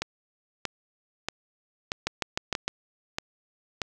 two click trains, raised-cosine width 0.2 ms, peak -11 / -9 dBFS, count 7 / 5, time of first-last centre 0.02-3.817 / 2.07-2.68 s, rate 1.58 / 6.56 Hz, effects none

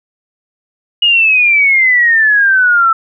sine exponential sweep, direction down, 2894 to 1318.5 Hz, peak -6 dBFS, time 1.02-2.93 s, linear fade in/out 5 ms, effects none

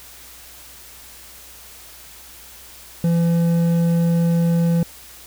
triangle tone with hard clipping, 168.9 Hz, E3, 42 cents sharp, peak -16 dBFS, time 3.04-4.83 s, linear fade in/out 2 ms, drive 10 dB, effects added 60 Hz sine -51 dBFS peak until 5.26 s + white hiss -42 dBFS RMS until 5.26 s

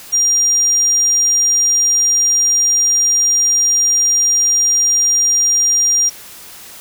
sine tone, 5700 Hz, F8, 34 cents sharp, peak -10 dBFS, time 0.12-6.1 s, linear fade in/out 20 ms, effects white hiss -36 dBFS RMS until 6.8 s

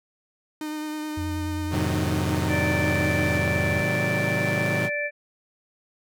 45% pulse tone with vibrato, 305.5 Hz, D#4, 32 cents flat, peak -29 dBFS, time 0.61-3.38 s, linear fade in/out 2 ms, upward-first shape sine, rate 9.4 Hz, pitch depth 15 cents each way
sine tone, 87.6 Hz, F2, 6 cents sharp, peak -28 dBFS, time 1.17-3.81 s, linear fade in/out 5 ms
sawtooth chord, A diminished seventh, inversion none, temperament equal with one note detuned, 107.18 / 130.81 / 155.56 / 185 Hz, A2 / C3 / Eb3 / Gb3, -45 / 0 / 0 / 0 cents, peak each -26 dBFS, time 1.7-4.9 s, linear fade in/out 50 ms
harmonic tone, 585 Hz, D5, 7 cents flat, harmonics 1 / 3 / 4, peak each -29 / -29 / -29 dBFS, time 2.48-5.11 s, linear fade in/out 50 ms
effects none

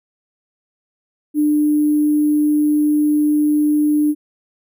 sine tone with sample-and-hold, 298.8 Hz, D4, 30 cents sharp, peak -12 dBFS, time 1.34-4.15 s, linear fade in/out 50 ms, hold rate 11025 Hz, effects none

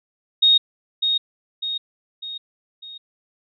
sine tone with echo, 3729 Hz, A#7, in tune, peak -11 dBFS, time 0.42-0.58 s, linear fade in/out 10 ms, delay 600 ms, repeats 4, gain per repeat -6 dB, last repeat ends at 2.98 s, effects none

